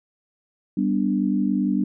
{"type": "chord", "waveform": "sine", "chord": "G major", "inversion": "none", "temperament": "equal", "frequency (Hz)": [196, 246.9, 293.7], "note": ["G3", "B3", "D4"], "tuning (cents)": [0, 0, 0], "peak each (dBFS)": [-22, -24, -24], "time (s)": [0.77, 1.84], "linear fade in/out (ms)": 5, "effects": []}